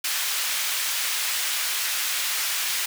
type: high-pass noise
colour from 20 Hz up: pink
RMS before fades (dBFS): -26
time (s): 0.04-2.86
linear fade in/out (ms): 5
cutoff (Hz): 1900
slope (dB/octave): 12
effects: none